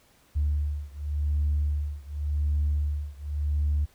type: beating tone pair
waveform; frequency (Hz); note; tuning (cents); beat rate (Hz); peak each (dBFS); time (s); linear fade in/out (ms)
sine; 73.3 / 74.19; D2 / D2; -3 / +18; 0.89; -26 / -27; 0.35-3.86; 20
effects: tanh soft clip ceiling -18 dBFS + pink hiss -61 dBFS RMS until 3.94 s